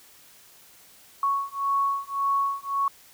sine beating tone pair, 1108.7 / 1110.5 Hz, C#6 / C#6, 0 / +3 cents, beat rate 1.8 Hz, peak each -26 dBFS, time 1.23-2.88 s, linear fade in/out 2 ms, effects white hiss -53 dBFS RMS until 3.13 s

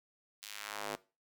square tone with high-pass filter sweep, 51.91 Hz, G#1, in tune, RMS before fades -43 dBFS, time 0.42-0.96 s, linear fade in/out 10 ms, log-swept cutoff 3900 to 400 Hz, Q 0.92, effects noise-tail reverb RT60 0.3 s tail -19 dB re dry

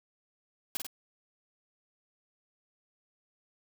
white noise with echo, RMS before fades -33 dBFS, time 0.75-0.77 s, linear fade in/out 0 ms, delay 48 ms, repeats 2, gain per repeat -4 dB, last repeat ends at 0.866 s, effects none

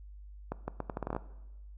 accelerating click train, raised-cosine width 1 ms, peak -20 dBFS, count 11, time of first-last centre 0.52-1.165 s, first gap 160 ms, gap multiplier 0.77, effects noise-tail reverb RT60 1.0 s tail -17 dB re dry + added 50 Hz sine -46 dBFS peak until 1.77 s

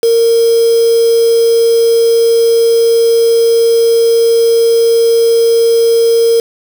sine tone with quantisation, 461.5 Hz, A#4, 17 cents flat, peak -6 dBFS, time 0.03-6.4 s, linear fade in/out 2 ms, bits 3, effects none

